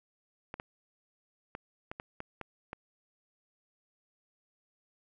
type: clicks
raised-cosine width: 0.5 ms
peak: -24 dBFS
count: 8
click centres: 0.541 / 0.599 / 1.551 / 1.915 / 1.999 / 2.204 / 2.413 / 2.731 s
effects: none